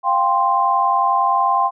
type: chord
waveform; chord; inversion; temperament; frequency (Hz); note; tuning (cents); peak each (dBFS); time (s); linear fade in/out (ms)
sine; F suspended second; none; equal with one note detuned; 698.5 / 789.4 / 1046.5; F5 / G5 / C6; 0 / +12 / 0; -22 / -18 / -16; 0.03-1.71; 50
effects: none